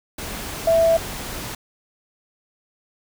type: tone in noise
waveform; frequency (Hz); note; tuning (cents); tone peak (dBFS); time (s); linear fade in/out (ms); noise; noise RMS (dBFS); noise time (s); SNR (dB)
sine; 660; E5; +2; -13; 0.67-0.97; 5; pink; -31; 0.18-1.55; +15
effects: none